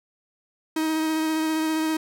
45% pulse tone with vibrato, 315.9 Hz, D#4, 26 cents sharp, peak -22 dBFS, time 0.76-1.97 s, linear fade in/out 5 ms, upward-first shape sine, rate 15 Hz, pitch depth 14 cents each way, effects none

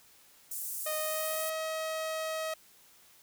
pink high-pass noise, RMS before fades -38 dBFS, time 0.51-1.5 s, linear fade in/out 5 ms, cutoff 8000 Hz, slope 24 dB/octave
sawtooth tone with pitch glide, 620 to 635.6 Hz, D#5 to D#5, -6 to +37 cents, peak -29 dBFS, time 0.86-2.54 s, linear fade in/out 5 ms, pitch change +43 cents, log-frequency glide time 0.97-1.51 s
effects white hiss -60 dBFS RMS until 3.22 s

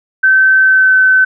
sine tone with pitch glide, 1540 to 1524.1 Hz, G6 to G6, -31 to -49 cents, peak -5 dBFS, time 0.23-1.25 s, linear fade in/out 10 ms, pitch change -18 cents, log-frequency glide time 0.61-0.95 s, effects none

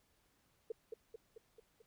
sine tone with echo, 450.6 Hz, A4, 41 cents sharp, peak -37 dBFS, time 0.7-0.72 s, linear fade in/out 5 ms, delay 220 ms, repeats 5, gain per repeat -4 dB, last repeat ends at 1.82 s, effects pink hiss -75 dBFS RMS until 1.86 s

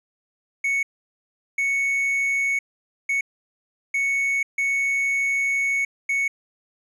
triangle tone bursts at uneven times, 2217 Hz, C#7, in tune, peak -18 dBFS, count 6, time 0.64-0.83 / 1.58-2.59 / 3.09-3.21 / 3.94-4.43 / 4.58-5.85 / 6.09-6.28 s, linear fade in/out 5 ms, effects resampled to 32000 Hz

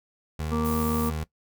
25% pulse tone, 77.78 Hz, D#2, in tune, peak -25 dBFS, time 0.39-1.24 s, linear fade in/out 5 ms
harmonic tone, 233.2 Hz, A#3, 1 cent sharp, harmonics 1 / 2 / 4 / 5, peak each -27 / -32 / -39 / -33 dBFS, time 0.51-1.11 s, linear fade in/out 20 ms
violet noise, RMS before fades -36 dBFS, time 0.64-1.1 s, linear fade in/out 20 ms
effects noise-tail reverb RT60 0.1 s tail -18 dB re dry

